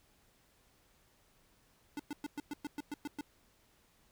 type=tone bursts; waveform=square; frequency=293.1 Hz; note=D4; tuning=3 cents flat; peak=-38 dBFS; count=10; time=1.97-3.21 s; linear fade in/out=2 ms; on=25 ms; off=110 ms; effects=pink hiss -69 dBFS RMS until 4.11 s